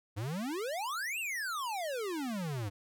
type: exponential two-way sweep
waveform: square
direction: up then down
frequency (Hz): 95.6 to 2834 to 95.6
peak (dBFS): -35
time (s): 0.16-2.7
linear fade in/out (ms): 20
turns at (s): 1.19
effects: none